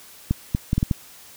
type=clicks; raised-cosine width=5 ms; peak=-7 dBFS; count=6; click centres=0.31 / 0.549 / 0.731 / 0.78 / 0.829 / 0.912 s; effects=white hiss -46 dBFS RMS until 1.36 s